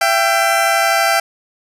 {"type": "tone pair together", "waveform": "20% pulse", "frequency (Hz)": [671.9, 784], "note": ["E5", "G5"], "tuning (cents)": [33, 0], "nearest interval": "minor third", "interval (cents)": 267, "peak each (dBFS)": -10, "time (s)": [0.01, 1.2], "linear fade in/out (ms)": 5, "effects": ["resampled to 32000 Hz", "7-bit"]}